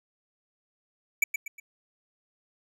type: tone with echo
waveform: square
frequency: 2308 Hz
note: D7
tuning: 31 cents flat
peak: -19 dBFS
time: 1.22-1.24 s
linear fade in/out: 5 ms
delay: 120 ms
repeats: 3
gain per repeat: -8 dB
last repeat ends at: 1.6 s
effects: none